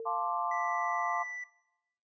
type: tone with exponential decay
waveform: sine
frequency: 453.9 Hz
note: A#4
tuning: 46 cents flat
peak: -35 dBFS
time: 0-0.44 s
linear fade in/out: 1 ms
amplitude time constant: 95 ms
type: chord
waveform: sine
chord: D minor seventh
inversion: first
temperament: equal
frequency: 698.5 / 880 / 1046.5 / 1174.7 Hz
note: F5 / A5 / C6 / D6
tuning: 0 / 0 / 0 / 0 cents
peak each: -35 dBFS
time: 0.05-1.24 s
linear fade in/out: 20 ms
type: tone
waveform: triangle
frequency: 1975.5 Hz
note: B6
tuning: in tune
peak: -37 dBFS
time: 0.51-1.44 s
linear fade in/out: 5 ms
effects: noise-tail reverb RT60 0.9 s tail -19 dB re dry + resampled to 16000 Hz